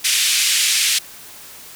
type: band-pass noise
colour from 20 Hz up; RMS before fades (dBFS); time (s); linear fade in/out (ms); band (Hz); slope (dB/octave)
pink; -17; 0.04-0.99; 10; 2300 to 11000; 24
effects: white hiss -39 dBFS RMS until 1.75 s